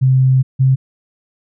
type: tone pair in turn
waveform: sine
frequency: 130.81 / 132.1 Hz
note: C3 / C3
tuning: 0 / +17 cents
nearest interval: unison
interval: 17 cents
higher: second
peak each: -8 dBFS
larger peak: neither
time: 0.01-0.43 / 0.59-0.76 s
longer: first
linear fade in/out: 20 ms
effects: none